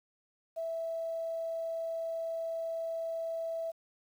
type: tone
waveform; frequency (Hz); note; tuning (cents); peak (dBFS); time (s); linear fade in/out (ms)
sine; 658; E5; -3; -33; 0.56-3.72; 20
effects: 10-bit